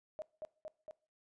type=tone with echo; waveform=sine; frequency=622.3 Hz; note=D#5; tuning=in tune; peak=-39 dBFS; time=0.19-0.22 s; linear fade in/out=0 ms; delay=230 ms; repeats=3; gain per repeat=-2 dB; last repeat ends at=0.91 s; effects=noise-tail reverb RT60 0.4 s tail -21 dB re dry + resampled to 22050 Hz